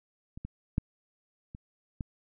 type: clicks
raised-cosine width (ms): 5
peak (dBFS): -30 / -25 / -14 / -30 / -22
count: 5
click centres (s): 0.375 / 0.45 / 0.781 / 1.549 / 2.008
effects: none